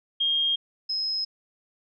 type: tone pair in turn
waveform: sine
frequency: 3229 / 5126 Hz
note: G#7 / E8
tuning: -49 / -49 cents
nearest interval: minor sixth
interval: 800 cents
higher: second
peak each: -21 / -25 dBFS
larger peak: first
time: 0.2-0.56 / 0.89-1.25 s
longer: neither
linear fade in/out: 10 ms
effects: none